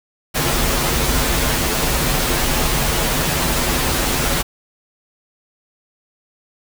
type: noise with comb filter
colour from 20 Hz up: pink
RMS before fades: -18 dBFS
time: 0.34-4.43 s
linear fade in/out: 20 ms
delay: 10 ms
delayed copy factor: -0.7
effects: none